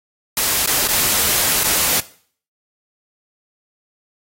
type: noise with dropouts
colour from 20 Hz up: white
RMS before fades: -17 dBFS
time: 0.37-2 s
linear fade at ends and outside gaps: 2 ms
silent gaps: 0.661-0.673 / 0.875-0.887 / 1.634-1.643 s
effects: noise-tail reverb RT60 0.5 s tail -18 dB re dry + AAC 48 kbps